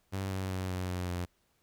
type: tone with pitch steps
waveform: sawtooth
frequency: 96.6 / 94.94 / 93.31 / 91.71 / 90.13 / 88.58 Hz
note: G2 / F#2 / F#2 / F#2 / F#2 / F2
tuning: -25 / +45 / +15 / -15 / -45 / +25 cents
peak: -29 dBFS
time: 0.12-1.26 s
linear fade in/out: 20 ms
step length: 190 ms
effects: pink hiss -73 dBFS RMS until 1.62 s